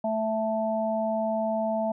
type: harmonic tone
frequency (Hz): 220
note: A3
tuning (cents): 0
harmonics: 1 / 3 / 4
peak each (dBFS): -30 / -26 / -33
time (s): 0.04-1.92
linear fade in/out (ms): 5
effects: none